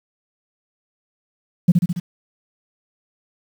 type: tone with echo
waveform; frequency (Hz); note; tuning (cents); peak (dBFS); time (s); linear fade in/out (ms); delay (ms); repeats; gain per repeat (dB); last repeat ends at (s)
sine; 174.61; F3; 0; -5; 1.68-1.72; 10; 70; 4; -4; 2
effects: tanh soft clip ceiling -4 dBFS + 7-bit